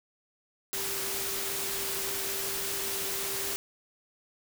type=tone in noise; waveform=sine; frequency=392 Hz; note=G4; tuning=in tune; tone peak=-41 dBFS; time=0.73-3.56 s; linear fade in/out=0 ms; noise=white; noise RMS=-33 dBFS; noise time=0.73-3.56 s; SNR=-11 dB; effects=none